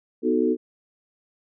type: chord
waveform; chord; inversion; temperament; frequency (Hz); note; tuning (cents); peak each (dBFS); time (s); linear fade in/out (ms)
sine; B dominant seventh; none; equal; 246.9 / 311.1 / 370 / 440; B3 / D#4 / F#4 / A4; 0 / 0 / 0 / 0; -24; 0.22-0.57; 50
effects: none